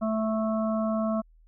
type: harmonic tone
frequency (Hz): 219.5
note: A3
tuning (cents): -4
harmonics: 1 / 3 / 5 / 6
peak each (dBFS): -26 / -29 / -36 / -39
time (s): 0.01-1.22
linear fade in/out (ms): 20
effects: added 40 Hz sine -54 dBFS peak until 1.47 s